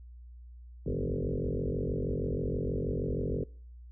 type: tone with frequency modulation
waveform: sine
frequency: 157.5 Hz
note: D#3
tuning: 21 cents sharp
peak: -29 dBFS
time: 0.86-3.44 s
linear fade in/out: 5 ms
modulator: 46.3 Hz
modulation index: 7.1
effects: noise-tail reverb RT60 0.5 s tail -23 dB re dry + added 60 Hz sine -46 dBFS peak until 3.91 s